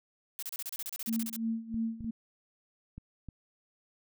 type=noise bursts; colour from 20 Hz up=blue; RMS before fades=-38 dBFS; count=15; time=0.39-1.363 s; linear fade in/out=0 ms; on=35 ms; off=32 ms
type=tone with tremolo; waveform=sine; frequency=226.2 Hz; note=A3; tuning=48 cents sharp; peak=-28 dBFS; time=1.07-2.11 s; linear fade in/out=10 ms; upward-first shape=sine; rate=3 Hz; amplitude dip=85%
type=clicks; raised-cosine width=5 ms; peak=-31 dBFS; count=5; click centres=1.744 / 2.007 / 2.045 / 2.98 / 3.287 s
effects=none